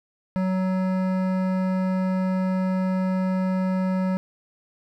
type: tone with hard clipping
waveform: sine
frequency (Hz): 186.8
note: F#3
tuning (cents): +17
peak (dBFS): -23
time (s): 0.36-4.17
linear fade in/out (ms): 0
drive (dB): 15
effects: none